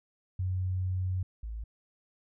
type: tone pair in turn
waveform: sine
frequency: 92.5 / 55 Hz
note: F#2 / A1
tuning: 0 / 0 cents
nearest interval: major sixth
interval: 900 cents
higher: first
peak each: -28 / -35 dBFS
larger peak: first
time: 0.39-1.23 / 1.43-1.64 s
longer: first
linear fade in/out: 5 ms
effects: none